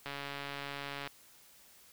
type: click train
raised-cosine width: 0.3 ms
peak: -24 dBFS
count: 144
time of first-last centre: 0.06-1.074 s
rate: 141 Hz
effects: white hiss -60 dBFS RMS until 1.92 s